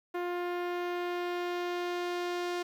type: tone with low-pass filter sweep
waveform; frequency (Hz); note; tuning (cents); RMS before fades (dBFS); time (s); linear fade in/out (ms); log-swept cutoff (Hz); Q
sawtooth; 352.8; F4; +18; -34; 0.14-2.63; 10; 2000 to 5700; 0.82
effects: 10-bit